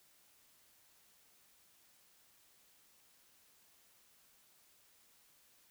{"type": "silence", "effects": ["white hiss -68 dBFS RMS until 5.7 s"]}